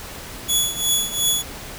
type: tone with tremolo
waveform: 15% pulse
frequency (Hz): 3396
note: G#7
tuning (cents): +38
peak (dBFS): -8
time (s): 0.48-1.43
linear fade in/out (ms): 20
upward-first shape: triangle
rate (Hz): 2.8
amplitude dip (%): 85
effects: pink hiss -35 dBFS RMS until 1.78 s